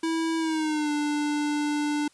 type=tone with pitch glide; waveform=square; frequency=326.2 to 295.7 Hz; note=E4 to D4; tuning=-18 to +12 cents; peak=-25 dBFS; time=0.03-2.08 s; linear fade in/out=5 ms; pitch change=-170 cents; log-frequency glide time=0.38-0.91 s; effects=white hiss -60 dBFS RMS until 2.13 s + resampled to 22050 Hz